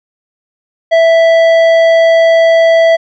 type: tone with tanh clipping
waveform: sine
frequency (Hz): 659.3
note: E5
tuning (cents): 0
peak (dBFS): -6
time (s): 0.91-2.97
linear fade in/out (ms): 20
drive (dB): 11
effects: none